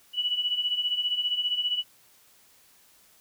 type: beating tone pair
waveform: sine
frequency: 2937 / 2952 Hz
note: F#7 / F#7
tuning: -13 / -5 cents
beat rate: 15 Hz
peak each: -31 / -26 dBFS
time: 0.13-1.84 s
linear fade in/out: 50 ms
effects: white hiss -59 dBFS RMS until 3.2 s